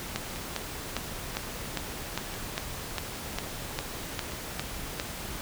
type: two click trains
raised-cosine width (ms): 0.2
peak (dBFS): -12 / -22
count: 13 / 5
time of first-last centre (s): 0.16-4.999 / 0.36-4.32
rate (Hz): 2.48 / 1.01
effects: pink hiss -38 dBFS RMS until 5.41 s